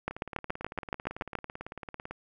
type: two click trains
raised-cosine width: 0.5 ms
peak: -24 / -15 dBFS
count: 37 / 10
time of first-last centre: 0.11-2.11 / 0.08-1.353 s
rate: 18 / 7.07 Hz
effects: none